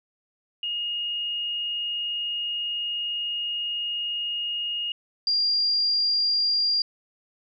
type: tone pair in turn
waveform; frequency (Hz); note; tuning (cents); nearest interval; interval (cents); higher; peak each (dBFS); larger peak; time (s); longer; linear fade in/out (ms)
sine; 2859 / 4785; F7 / D8; +40 / +32; major sixth; 892; second; -26 / -20; second; 0.63-4.92 / 5.27-6.82; first; 2
effects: none